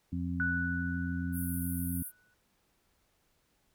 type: harmonic tone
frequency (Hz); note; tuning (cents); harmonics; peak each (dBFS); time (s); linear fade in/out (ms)
87.31; F2; 0; 1 / 2 / 3; -36 / -36 / -36; 0.12-2.03; 10
type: tone with exponential decay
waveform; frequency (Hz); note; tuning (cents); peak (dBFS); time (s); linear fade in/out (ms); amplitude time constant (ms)
sine; 1481; F#6; +1; -28; 0.4-2.34; 1; 420
type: band-pass noise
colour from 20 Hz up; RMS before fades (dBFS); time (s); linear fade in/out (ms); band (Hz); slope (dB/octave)
pink; -42; 1.32-2.12; 50; 9500 to 16000; 96
effects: pink hiss -73 dBFS RMS until 3.74 s